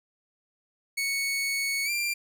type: tone with pitch glide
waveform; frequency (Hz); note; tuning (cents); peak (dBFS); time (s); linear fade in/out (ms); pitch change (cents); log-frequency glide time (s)
sawtooth; 2217 to 2376; C#7 to D7; 0 to +20; -23; 0.97-2.14; 10; +120; 1.85-1.9
effects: none